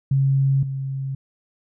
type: tone pair in turn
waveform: sine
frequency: 136.2 / 135.18 Hz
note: C#3 / C#3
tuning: -30 / -43 cents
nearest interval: unison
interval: 13 cents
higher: first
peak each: -15 / -24 dBFS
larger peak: first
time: 0.11-0.63 / 0.63-1.15 s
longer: neither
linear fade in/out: 5 ms
effects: none